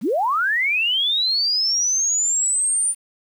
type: linear sweep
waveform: sine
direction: up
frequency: 161.1 to 9320 Hz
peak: -17 dBFS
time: 0.01-2.95 s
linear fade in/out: 50 ms
effects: 8-bit